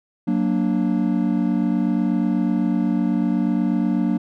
triangle chord, Gb augmented, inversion none, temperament equal, 185 / 233.1 / 293.7 Hz, Gb3 / Bb3 / D4, 0 / 0 / 0 cents, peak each -20 / -19 / -21 dBFS, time 0.27-4.18 s, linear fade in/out 10 ms, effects none

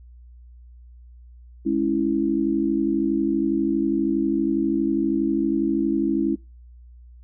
sine chord, C# minor, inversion second, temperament equal, 207.7 / 277.2 / 329.6 Hz, G#3 / C#4 / E4, 0 / 0 / 0 cents, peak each -26 / -23 / -22 dBFS, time 1.65-6.36 s, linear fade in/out 20 ms, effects noise-tail reverb RT60 0.3 s tail -26 dB re dry + added 60 Hz sine -43 dBFS peak until 7.23 s

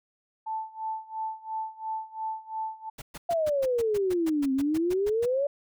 sine tone with tremolo, 880 Hz, A5, in tune, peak -28 dBFS, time 0.46-2.9 s, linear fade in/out 10 ms, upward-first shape sine, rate 2.9 Hz, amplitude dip 90%
pink noise bursts, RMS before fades -40 dBFS, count 15, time 2.98-5.26 s, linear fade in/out 10 ms, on 40 ms, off 120 ms
sine exponential two-way sweep, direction down then up, 698.5 to 261.6 to 581 Hz, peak -23 dBFS, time 3.29-5.47 s, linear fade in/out 5 ms, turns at 4.53 s
effects none

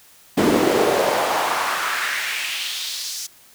brown noise with high-pass filter sweep, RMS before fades -21 dBFS, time 0.37-3.27 s, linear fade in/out 10 ms, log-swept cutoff 270 to 6000 Hz, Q 2.1, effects white hiss -50 dBFS RMS until 3.54 s

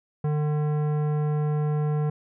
sine tone with tanh clipping, 150 Hz, D3, 37 cents sharp, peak -24 dBFS, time 0.24-2.1 s, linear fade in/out 5 ms, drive 15 dB, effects none

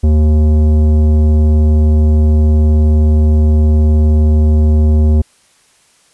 sine tone with tanh clipping, 76.6 Hz, D#2, 27 cents flat, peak -8 dBFS, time 0.03-5.22 s, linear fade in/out 10 ms, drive 13 dB, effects white hiss -51 dBFS RMS until 6.13 s + resampled to 24000 Hz

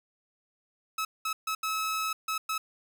sawtooth tone bursts at uneven times, 1293 Hz, E6, 34 cents flat, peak -25 dBFS, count 6, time 0.98-1.05 / 1.25-1.33 / 1.47-1.55 / 1.63-2.13 / 2.28-2.38 / 2.49-2.58 s, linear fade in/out 5 ms, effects none

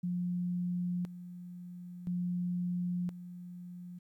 sine tone with tremolo, 177.6 Hz, F3, 29 cents sharp, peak -31 dBFS, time 0.03-3.99 s, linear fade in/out 10 ms, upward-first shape square, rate 0.49 Hz, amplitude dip 75%, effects 12-bit

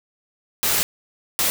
white noise bursts at uneven times, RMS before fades -20 dBFS, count 2, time 0.63-0.83 / 1.39-1.5 s, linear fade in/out 0 ms, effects none

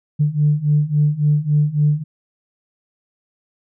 sine beating tone pair, 146.83 / 150.43 Hz, D3 / D3, 0 / +42 cents, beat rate 3.6 Hz, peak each -17 / -15 dBFS, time 0.19-2.04 s, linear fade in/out 20 ms, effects tanh soft clip ceiling -6 dBFS

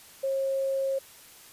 sine tone, 540 Hz, C#5, 45 cents flat, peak -25 dBFS, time 0.23-0.99 s, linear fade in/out 10 ms, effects white hiss -51 dBFS RMS until 1.52 s + resampled to 32000 Hz

